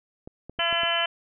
clicks, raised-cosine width 2 ms, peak -26 dBFS, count 5, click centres 0.275 / 0.496 / 0.589 / 0.727 / 0.834 s
harmonic tone, 338.3 Hz, E4, 45 cents sharp, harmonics 2 / 3 / 4 / 5 / 6 / 7 / 8 / 9, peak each -29 / -33 / -32 / -30 / -35 / -34 / -32 / -26 dBFS, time 0.59-1.06 s, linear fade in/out 5 ms
effects none

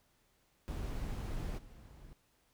brown noise with level steps, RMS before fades -39 / -54 dBFS, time 0.68-2.13 s, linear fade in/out 0 ms, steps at 1.57 s, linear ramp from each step 20 ms, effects pink hiss -73 dBFS RMS until 2.53 s

